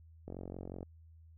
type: click train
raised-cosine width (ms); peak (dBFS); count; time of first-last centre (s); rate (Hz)
2; -30; 26; 0.28-0.829; 45.5
effects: added 81 Hz sine -55 dBFS peak until 1.37 s